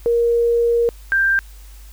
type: tone pair in turn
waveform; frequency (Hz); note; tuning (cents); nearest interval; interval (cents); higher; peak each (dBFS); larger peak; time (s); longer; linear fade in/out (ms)
sine; 470 / 1580.9; A#4 / G6; +14 / +14; octave + major sixth; 2100; second; -13; neither; 0.06-0.89 / 1.12-1.39; first; 0
effects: added 50 Hz sine -37 dBFS peak until 1.92 s + white hiss -49 dBFS RMS until 1.92 s